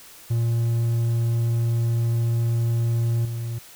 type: tone with level steps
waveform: triangle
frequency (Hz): 116.54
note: A#2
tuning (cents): 0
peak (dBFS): -17 / -24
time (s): 0.3-3.59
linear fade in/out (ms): 10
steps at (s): 3.25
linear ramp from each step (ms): 2
effects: white hiss -46 dBFS RMS until 3.75 s